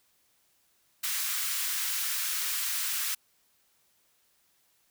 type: high-pass noise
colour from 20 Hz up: white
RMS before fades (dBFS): -31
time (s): 1.03-3.15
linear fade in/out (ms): 10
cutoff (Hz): 1200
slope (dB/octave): 24
effects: white hiss -69 dBFS RMS until 4.9 s